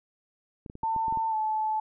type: clicks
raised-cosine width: 3 ms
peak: -28 dBFS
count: 8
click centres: 0.662 / 0.699 / 0.754 / 0.834 / 0.963 / 1.082 / 1.125 / 1.173 s
type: tone with pitch glide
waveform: sine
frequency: 895 to 867.5 Hz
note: A5 to A5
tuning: +29 to -25 cents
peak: -25 dBFS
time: 0.83-1.8 s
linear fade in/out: 5 ms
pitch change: -54 cents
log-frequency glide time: 1.3-1.35 s
effects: none